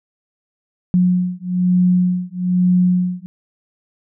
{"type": "beating tone pair", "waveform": "sine", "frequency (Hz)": [180, 181.1], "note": ["F#3", "F#3"], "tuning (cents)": [-47, -37], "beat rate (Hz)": 1.1, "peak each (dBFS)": -16, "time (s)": [0.94, 3.26], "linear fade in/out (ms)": 0, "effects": []}